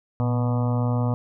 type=harmonic tone with a mistuned harmonic; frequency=122.6 Hz; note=B2; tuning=12 cents flat; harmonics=1 / 2 / 4 / 5 / 6 / 7 / 8 / 9 / 10; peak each=-21 / -27 / -33 / -35 / -37 / -38 / -39 / -40 / -41 dBFS; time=0.2-1.14 s; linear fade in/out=0 ms; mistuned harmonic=1; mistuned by=-66 cents; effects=none